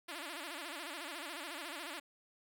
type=tone with vibrato; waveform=5% pulse; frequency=315.4 Hz; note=D#4; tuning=24 cents sharp; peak=-31 dBFS; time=0.08-2 s; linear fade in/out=10 ms; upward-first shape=sine; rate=14 Hz; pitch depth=200 cents each way; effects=none